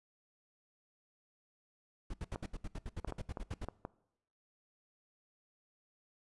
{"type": "noise bursts", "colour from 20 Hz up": "brown", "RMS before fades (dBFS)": -40, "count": 15, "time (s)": [2.1, 3.65], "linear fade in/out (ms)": 5, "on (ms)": 38, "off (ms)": 70}
{"type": "clicks", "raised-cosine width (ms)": 1, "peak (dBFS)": -26, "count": 6, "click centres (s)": [2.359, 3.047, 3.123, 3.372, 3.686, 3.851]}
{"effects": ["noise-tail reverb RT60 0.8 s tail -21 dB re dry", "resampled to 24000 Hz"]}